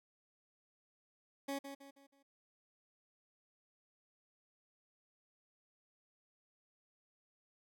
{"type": "tone with echo", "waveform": "20% pulse", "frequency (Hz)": 277.2, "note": "C#4", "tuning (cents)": 0, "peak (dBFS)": -33, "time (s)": [1.48, 1.59], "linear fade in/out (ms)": 10, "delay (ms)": 160, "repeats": 4, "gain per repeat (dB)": -8, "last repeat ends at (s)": 2.23, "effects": []}